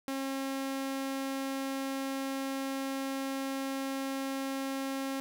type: tone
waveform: sawtooth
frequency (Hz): 270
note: C#4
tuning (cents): -45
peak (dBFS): -29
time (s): 0.08-5.2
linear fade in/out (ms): 0
effects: none

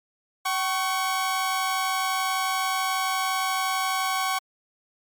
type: tone pair together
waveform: sawtooth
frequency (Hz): 763 / 1108.7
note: G5 / C#6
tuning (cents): -47 / 0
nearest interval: tritone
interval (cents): 647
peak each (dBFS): -23 / -22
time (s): 0.45-4.39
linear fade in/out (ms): 10
effects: MP3 96 kbps

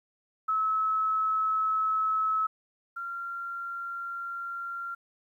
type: tone pair in turn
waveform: sine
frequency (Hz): 1295 / 1380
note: E6 / F6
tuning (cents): -31 / -21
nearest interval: minor second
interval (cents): 110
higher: second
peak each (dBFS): -24 / -33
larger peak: first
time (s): 0.48-2.47 / 2.96-4.95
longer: neither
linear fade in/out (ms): 10
effects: 11-bit

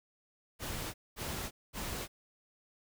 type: noise bursts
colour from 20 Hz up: pink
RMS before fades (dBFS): -39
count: 3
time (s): 0.59-2.08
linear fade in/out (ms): 50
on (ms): 350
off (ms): 220
effects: none

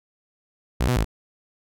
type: tone with pitch steps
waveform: sawtooth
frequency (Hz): 60.9 / 124.5 / 54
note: B1 / B2 / A1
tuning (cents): -24 / +14 / -32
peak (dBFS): -15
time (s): 0.8-1.046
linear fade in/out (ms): 10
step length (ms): 82
effects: none

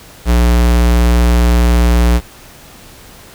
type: tone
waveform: square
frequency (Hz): 59.5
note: A#1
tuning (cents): +36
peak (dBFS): -8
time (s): 0.25-2.21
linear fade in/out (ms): 50
effects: pink hiss -38 dBFS RMS until 3.34 s

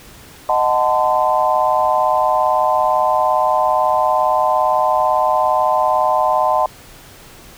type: chord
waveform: sine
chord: D# diminished seventh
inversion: none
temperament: equal with one note detuned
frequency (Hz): 622.3 / 740 / 880 / 1025.6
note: D#5 / F#5 / A5 / C6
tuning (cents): 0 / 0 / 0 / -35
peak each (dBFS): -18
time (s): 0.49-6.66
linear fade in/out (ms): 2
effects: pink hiss -41 dBFS RMS until 7.57 s

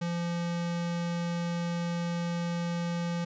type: tone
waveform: square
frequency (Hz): 171.7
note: F3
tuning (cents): -29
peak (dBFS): -30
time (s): 0.01-3.25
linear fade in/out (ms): 10
effects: resampled to 16000 Hz

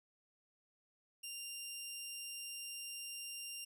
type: tone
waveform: 15% pulse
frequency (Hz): 2788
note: F7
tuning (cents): -4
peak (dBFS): -37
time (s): 1.23-3.65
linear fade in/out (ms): 10
effects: none

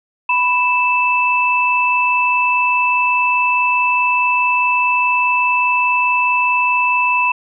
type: tone pair together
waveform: sine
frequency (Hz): 987.8 / 2637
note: B5 / E7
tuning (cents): 0 / 0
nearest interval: octave + perfect fourth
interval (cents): 1700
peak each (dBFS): -15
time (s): 0.29-7.32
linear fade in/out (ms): 5
effects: none

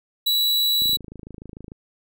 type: tone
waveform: 45% pulse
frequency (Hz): 3929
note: B7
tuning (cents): -10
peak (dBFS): -18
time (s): 0.26-0.97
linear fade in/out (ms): 10
type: click train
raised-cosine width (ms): 3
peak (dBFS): -25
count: 25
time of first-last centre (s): 0.82-1.719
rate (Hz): 26.7
effects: none

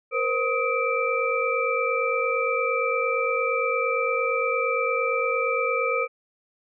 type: tone cluster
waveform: sine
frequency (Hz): 472.3 / 521 / 1262 / 2339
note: A#4 / C5 / D#6 / D7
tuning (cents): +23 / -7 / +24 / -8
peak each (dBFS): -27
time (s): 0.11-6.08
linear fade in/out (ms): 50
effects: none

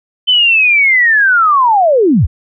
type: linear sweep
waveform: sine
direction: down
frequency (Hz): 3070 to 48.69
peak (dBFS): -6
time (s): 0.27-2.27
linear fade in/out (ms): 20
effects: none

